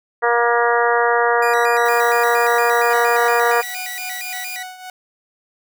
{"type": "harmonic tone", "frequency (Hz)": 237, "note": "A#3", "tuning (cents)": 29, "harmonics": [2, 3, 4, 5, 6, 7, 8], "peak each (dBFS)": [-18, -20, -21, -22, -23, -23, -24], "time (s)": [0.22, 3.62], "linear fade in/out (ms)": 20}
{"type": "tone with vibrato", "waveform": "sawtooth", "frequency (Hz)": 2172, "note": "C#7", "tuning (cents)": -36, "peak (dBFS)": -24, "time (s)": [1.42, 4.63], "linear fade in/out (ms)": 5, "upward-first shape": "square", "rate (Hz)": 4.3, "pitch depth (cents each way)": 190}
{"type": "noise", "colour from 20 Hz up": "blue", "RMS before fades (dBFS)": -34, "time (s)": [1.85, 4.57], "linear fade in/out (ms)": 10}
{"type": "tone with tremolo", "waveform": "sawtooth", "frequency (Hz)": 740, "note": "F#5", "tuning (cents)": 0, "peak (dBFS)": -25, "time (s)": [2.9, 4.9], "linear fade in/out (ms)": 2, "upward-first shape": "triangle", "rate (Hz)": 3.6, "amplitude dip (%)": 70}
{"effects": []}